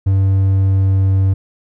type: tone with pitch glide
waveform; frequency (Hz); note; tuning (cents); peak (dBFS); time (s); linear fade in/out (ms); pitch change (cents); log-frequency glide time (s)
triangle; 96.7 to 96.09; G2 to G2; -23 to -34; -8; 0.06-1.34; 10; -11; 0.17-1.15
effects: none